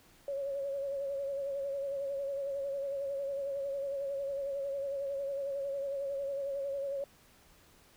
sine tone with vibrato, 554.4 Hz, C#5, in tune, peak -33 dBFS, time 0.28-7.04 s, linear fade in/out 2 ms, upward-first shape sine, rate 11 Hz, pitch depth 39 cents each way, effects pink hiss -62 dBFS RMS until 7.96 s

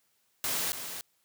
white noise with echo, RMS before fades -31 dBFS, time 0.44-0.72 s, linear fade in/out 0 ms, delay 290 ms, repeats 1, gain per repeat -8 dB, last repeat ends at 1.01 s, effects white hiss -72 dBFS RMS until 1.24 s + high-pass 80 Hz 12 dB/octave

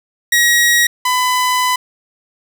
sawtooth tone pair in turn, 1900 / 1003 Hz, A#6 / B5, +33 / +26 cents, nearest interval major seventh, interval 1107 cents, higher first, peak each -6 / -9 dBFS, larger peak first, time 0.32-0.87 / 1.05-1.76 s, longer second, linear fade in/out 5 ms, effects none

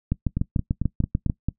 two click trains, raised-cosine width 5 ms, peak -9 / -11 dBFS, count 9 / 6, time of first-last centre 0.12-1.298 / 0.37-1.486 s, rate 6.79 / 4.48 Hz, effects noise-tail reverb RT60 0.1 s tail -21 dB re dry

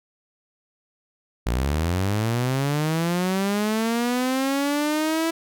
sawtooth linear sweep, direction up, 55 to 330.8 Hz, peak -17 dBFS, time 1.46-5.31 s, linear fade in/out 10 ms, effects none

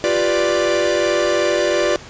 45% pulse chord, G dominant seventh, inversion third, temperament equal, 349.2 / 392 / 493.9 / 587.3 Hz, F4 / G4 / B4 / D5, 0 / 0 / 0 / 0 cents, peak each -21 / -23 / -23 / -18 dBFS, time 0.04-1.96 s, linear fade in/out 0 ms, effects pink hiss -38 dBFS RMS until 2.09 s + resampled to 16000 Hz

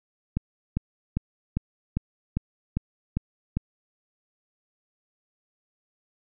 click train, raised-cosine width 5 ms, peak -12 dBFS, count 9, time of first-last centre 0.37-3.57 s, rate 2.5 Hz, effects none

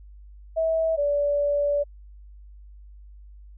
sine tone pair in turn, 648 / 577.3 Hz, E5 / D5, -30 / -30 cents, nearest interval major second, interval 200 cents, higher first, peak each -20 dBFS, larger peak neither, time 0.56-0.97 / 0.97-1.84 s, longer second, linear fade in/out 20 ms, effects added 50 Hz sine -43 dBFS peak until 3.57 s

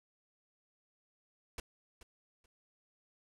pink noise with echo, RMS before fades -41 dBFS, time 1.58-1.6 s, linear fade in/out 2 ms, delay 430 ms, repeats 2, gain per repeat -14 dB, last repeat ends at 2.46 s, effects low-pass 10000 Hz 12 dB/octave

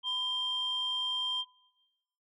sine tone pair together, 1005 / 3175 Hz, B5 / G7, +30 / +21 cents, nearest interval octave + minor sixth, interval 1991 cents, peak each -39 / -29 dBFS, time 0.03-1.45 s, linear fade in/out 50 ms, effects noise-tail reverb RT60 1.0 s tail -23 dB re dry + tanh soft clip ceiling -25 dBFS

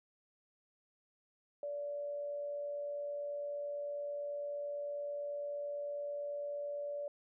sine tone with amplitude modulation, 578 Hz, D5, 28 cents flat, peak -36 dBFS, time 1.63-7.08 s, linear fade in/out 2 ms, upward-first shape sine, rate 109 Hz, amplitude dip 30%, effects none

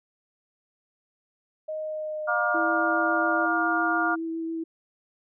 sine tone with pitch glide, 622.3 to 603.5 Hz, D#5 to D5, 0 to +47 cents, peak -29 dBFS, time 1.68-3.46 s, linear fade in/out 10 ms, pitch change -53 cents, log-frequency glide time 1.78-2.72 s
harmonic tone, 236.5 Hz, A#3, 25 cents sharp, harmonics 3 / 4 / 5 / 6, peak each -28 / -34 / -29 / -25 dBFS, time 2.27-4.16 s, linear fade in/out 20 ms
sine tone with vibrato, 327.2 Hz, E4, 13 cents flat, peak -28 dBFS, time 2.54-4.64 s, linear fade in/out 10 ms, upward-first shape sine, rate 7.2 Hz, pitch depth 9 cents each way
effects none

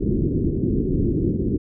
white low-pass noise, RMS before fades -21 dBFS, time 0-1.58 s, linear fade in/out 20 ms, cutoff 380 Hz, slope 48 dB/octave, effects none

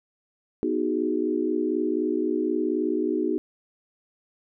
sine chord, G# minor seventh, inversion first, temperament equal with one note detuned, 246.9 / 311.1 / 370 / 413.9 Hz, B3 / D#4 / F#4 / G#4, 0 / 0 / 0 / -6 cents, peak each -30 / -26 / -27 / -30 dBFS, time 0.63-3.38 s, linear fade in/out 0 ms, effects none

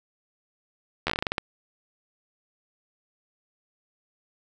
slowing click train, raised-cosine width 0.3 ms, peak -9 dBFS, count 11, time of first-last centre 1.07-1.382 s, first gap 12 ms, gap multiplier 1.2, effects 8-bit

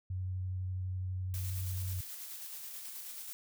sine tone with vibrato, 92.5 Hz, F#2, in tune, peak -34 dBFS, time 0.1-2.01 s, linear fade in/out 5 ms, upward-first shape sine, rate 12 Hz, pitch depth 11 cents each way
blue noise with tremolo, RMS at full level -44 dBFS, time 1.34-3.33 s, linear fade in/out 0 ms, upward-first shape square, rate 9.3 Hz, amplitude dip 25%
effects none

